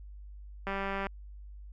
click train, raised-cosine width 0.5 ms, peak -20 dBFS, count 79, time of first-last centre 0.67-1.068 s, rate 196 Hz, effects added 50 Hz sine -44 dBFS peak until 1.72 s

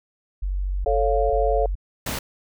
sine tone bursts, 47.1 Hz, F#1, 32 cents sharp, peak -22 dBFS, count 3, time 0.42-1.754 s, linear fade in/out 10 ms, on 430 ms, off 22 ms
sine chord, A augmented, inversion none, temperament equal, 440 / 554.4 / 698.5 Hz, A4 / C#5 / E#5, 0 / 0 / 0 cents, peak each -23 dBFS, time 0.86-1.66 s, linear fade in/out 2 ms
pink noise, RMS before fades -28 dBFS, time 2.06-2.19 s, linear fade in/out 5 ms
effects none

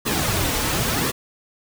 pink noise with flanger, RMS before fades -22 dBFS, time 0.05-1.12 s, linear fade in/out 20 ms, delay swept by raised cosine 1.3 to 5.3 ms, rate 0.94 Hz, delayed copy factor -0.6, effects none

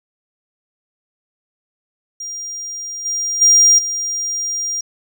triangle tone with level steps, 5700 Hz, F8, 34 cents sharp, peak -24 / -17 / -6 / -18 dBFS, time 2.2-4.81 s, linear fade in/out 5 ms, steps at 3.05 / 3.41 / 3.78 s, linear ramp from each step 10 ms, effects none

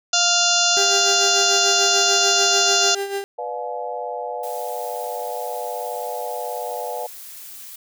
harmonic tone, 698.5 Hz, F5, in tune, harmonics 1 / 2 / 4 / 5 / 6 / 7 / 8 / 9 / 10, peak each -24 / -24 / -24 / -24 / -24 / -24 / -24 / -24 / -24 dBFS, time 0.13-2.95 s, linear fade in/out 5 ms
35% pulse tone with tremolo, 397 Hz, G4, 22 cents sharp, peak -20 dBFS, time 0.77-3.24 s, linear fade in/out 0 ms, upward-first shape sine, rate 6.8 Hz, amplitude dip 60%
sine chord, B diminished seventh, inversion none, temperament just, 493.9 / 592.7 / 711.2 / 853.4 Hz, B4 / D5 / F5 / Ab5, 0 / +16 / +31 / +47 cents, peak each -30 / -32 / -30 / -31 dBFS, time 3.38-7.07 s, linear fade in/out 10 ms
blue noise, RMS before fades -38 dBFS, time 4.43-7.76 s, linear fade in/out 5 ms
effects none

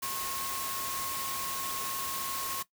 sine tone in noise, 1084 Hz, C#6, 39 cents flat, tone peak -38 dBFS, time 0.02-2.63 s, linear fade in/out 10 ms, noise white, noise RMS -36 dBFS, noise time 0.02-2.63 s, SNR -5 dB, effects noise-tail reverb RT60 0.1 s tail -17 dB re dry

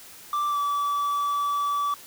triangle tone with pitch glide, 1174.7 to 1151.9 Hz, D6 to D6, 0 to -34 cents, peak -21 dBFS, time 0.33-1.94 s, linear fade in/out 2 ms, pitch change -34 cents, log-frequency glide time 0.49-0.58 s, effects white hiss -46 dBFS RMS until 2.06 s

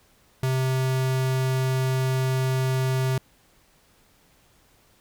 square tone, 130.7 Hz, C3, 1 cent flat, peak -22 dBFS, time 0.43-3.18 s, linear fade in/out 2 ms, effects pink hiss -60 dBFS RMS until 5 s

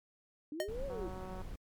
sine linear two-way sweep, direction up then down, 286.5 to 567 to 326.4 Hz, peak -39 dBFS, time 0.52-1.08 s, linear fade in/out 2 ms, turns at 0.86 s
square tone with exponential decay, 617 Hz, D#5, 15 cents flat, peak -30 dBFS, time 0.6-0.72 s, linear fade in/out 1 ms, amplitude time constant 24 ms
brown noise, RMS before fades -44 dBFS, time 0.68-1.56 s, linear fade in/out 5 ms
click train, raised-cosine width 1 ms, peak -34 dBFS, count 97, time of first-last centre 0.9-1.416 s, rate 186 Hz
effects MP3 96 kbps

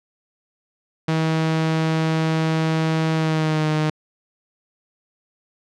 sawtooth tone with pitch glide, 160 to 154.28 Hz, D#3 to D#3, +49 to -14 cents, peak -14 dBFS, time 1.08-3.9 s, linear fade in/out 5 ms, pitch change -63 cents, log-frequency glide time 3.14-3.67 s, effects low-pass 5000 Hz 12 dB/octave

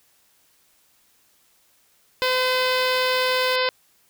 harmonic tone, 510 Hz, C5, 44 cents flat, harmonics 1 / 2 / 3 / 4 / 5 / 6 / 7 / 8 / 9 / 10, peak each -23 / -26 / -28 / -29 / -30 / -31 / -31 / -32 / -33 / -33 dBFS, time 2.22-3.69 s, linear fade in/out 0 ms
white noise, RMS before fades -38 dBFS, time 2.22-3.56 s, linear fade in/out 5 ms
effects white hiss -61 dBFS RMS until 4.09 s

